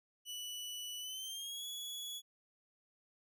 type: tone with pitch glide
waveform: sawtooth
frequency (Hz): 2960 to 3381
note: F#7 to G#7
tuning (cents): 0 to +30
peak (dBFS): -39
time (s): 0.25-2.22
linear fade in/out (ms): 50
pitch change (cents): +230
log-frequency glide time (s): 0.99-1.65
effects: none